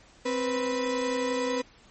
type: tone pair together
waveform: 35% pulse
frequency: 261.6 / 492.1 Hz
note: C4 / B4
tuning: 0 / -6 cents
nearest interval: major seventh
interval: 1094 cents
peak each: -29 / -26 dBFS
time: 0.25-1.62 s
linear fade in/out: 10 ms
effects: pink hiss -56 dBFS RMS until 1.9 s + MP3 32 kbps